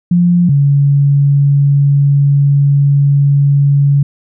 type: tone pair in turn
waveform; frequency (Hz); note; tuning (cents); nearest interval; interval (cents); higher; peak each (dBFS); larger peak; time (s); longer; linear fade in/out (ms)
sine; 175.1 / 141.36; F3 / C#3; +5 / +34; major third; 371; first; -6; neither; 0.11-0.49 / 0.49-4.03; second; 5
effects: none